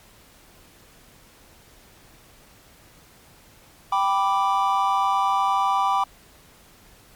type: chord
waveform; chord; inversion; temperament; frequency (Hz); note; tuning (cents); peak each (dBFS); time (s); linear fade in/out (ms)
triangle; G major; none; equal; 784 / 987.8 / 1174.7; G5 / B5 / D6; 0 / 0 / 0; -21; 3.92-6.04; 5
effects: pink hiss -52 dBFS RMS until 7.15 s + MP3 96 kbps